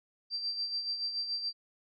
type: tone with tremolo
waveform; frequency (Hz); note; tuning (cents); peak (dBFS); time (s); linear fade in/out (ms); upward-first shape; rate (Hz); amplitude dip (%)
sine; 4699; D8; 0; -30; 0.3-1.53; 50; sine; 7; 55
effects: none